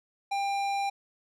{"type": "tone with tanh clipping", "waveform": "sine", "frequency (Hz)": 796, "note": "G5", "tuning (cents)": 26, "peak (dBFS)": -29, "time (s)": [0.31, 0.9], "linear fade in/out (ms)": 10, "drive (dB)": 16, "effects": []}